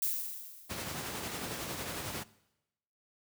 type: noise with exponential decay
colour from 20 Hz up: violet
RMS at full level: -30 dBFS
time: 0.02-1.04 s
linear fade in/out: 5 ms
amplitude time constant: 220 ms
type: noise with tremolo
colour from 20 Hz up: pink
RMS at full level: -37 dBFS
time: 0.69-2.24 s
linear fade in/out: 20 ms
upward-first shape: sine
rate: 11 Hz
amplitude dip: 30%
effects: noise-tail reverb RT60 0.9 s tail -20 dB re dry + high-pass 100 Hz 12 dB/octave